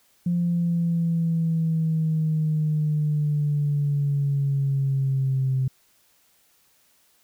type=exponential sweep; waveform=sine; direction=down; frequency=174.61 to 130.81 Hz; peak=-19 dBFS; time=0.26-5.68 s; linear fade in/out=5 ms; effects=tanh soft clip ceiling -15 dBFS + white hiss -62 dBFS RMS until 7.23 s